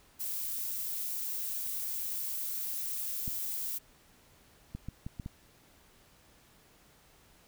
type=noise; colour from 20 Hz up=violet; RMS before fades=-36 dBFS; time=0.19-3.79 s; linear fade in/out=20 ms
type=clicks; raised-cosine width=5 ms; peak=-26 dBFS; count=6; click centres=3.279 / 4.75 / 4.886 / 5.065 / 5.198 / 5.261 s
effects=pink hiss -62 dBFS RMS until 7.47 s